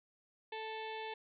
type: harmonic tone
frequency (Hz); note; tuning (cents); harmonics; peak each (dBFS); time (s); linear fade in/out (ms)
440; A4; 0; 1 / 2 / 4 / 5 / 6 / 7 / 8 / 9 / 10; -45 / -44 / -51 / -53 / -51 / -57 / -53 / -61 / -65; 0.52-1.14; 5
effects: none